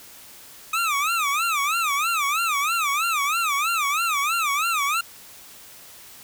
25% pulse tone with vibrato, 1242 Hz, D#6, 3 cents flat, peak -17 dBFS, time 0.73-5.01 s, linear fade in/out 5 ms, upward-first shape sine, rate 3.1 Hz, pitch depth 190 cents each way, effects white hiss -45 dBFS RMS until 6.23 s

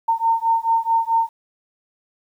sine beating tone pair, 909 / 913.6 Hz, A#5 / A#5, -44 / -35 cents, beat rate 4.6 Hz, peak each -19 dBFS, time 0.08-1.29 s, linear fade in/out 10 ms, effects 9-bit

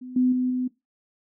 sine tone with level steps, 252.7 Hz, B3, 40 cents sharp, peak -35 / -17 / -21 / -23 dBFS, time 0.01-0.68 s, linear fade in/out 10 ms, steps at 0.16 / 0.32 / 0.5 s, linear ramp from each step 5 ms, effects noise-tail reverb RT60 0.2 s tail -18 dB re dry

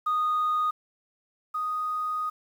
sine tone pair in turn, 1237 / 1243.8 Hz, D#6 / D#6, -10 / -1 cents, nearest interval unison, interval 9 cents, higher second, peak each -21 / -26 dBFS, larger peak first, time 0.06-0.71 / 1.54-2.3 s, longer second, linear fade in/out 10 ms, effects tanh soft clip ceiling -20 dBFS + 9-bit

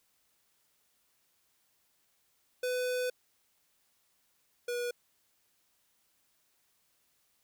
square tone pair in turn, 500 / 484.1 Hz, B4 / B4, +21 / -35 cents, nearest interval minor second, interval 56 cents, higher first, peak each -31 / -33 dBFS, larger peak first, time 2.63-3.1 / 4.68-4.91 s, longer first, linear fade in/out 5 ms, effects white hiss -73 dBFS RMS until 7.43 s

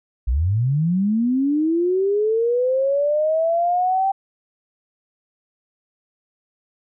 sine linear sweep, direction up, 53.6 to 784 Hz, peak -16 dBFS, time 0.27-4.12 s, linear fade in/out 10 ms, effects none

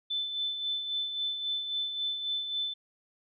sine tone with tremolo, 3520 Hz, A7, in tune, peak -28 dBFS, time 0.1-2.74 s, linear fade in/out 10 ms, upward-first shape sine, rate 3.7 Hz, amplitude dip 50%, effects none

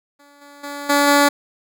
10% pulse tone with level steps, 286.3 Hz, D4, 44 cents flat, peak -39 / -33 / -20 / -5 / -3 dBFS, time 0.19-1.29 s, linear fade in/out 10 ms, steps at 0.41 / 0.63 / 0.89 / 1.07 s, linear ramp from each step 10 ms, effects none

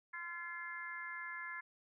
harmonic tone with a mistuned harmonic, 343.3 Hz, F4, 30 cents flat, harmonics 3 / 4 / 5 / 6, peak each -50 / -51 / -45 / -48 dBFS, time 0.13-1.61 s, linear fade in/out 10 ms, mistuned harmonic 6, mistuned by +31 cents, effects none

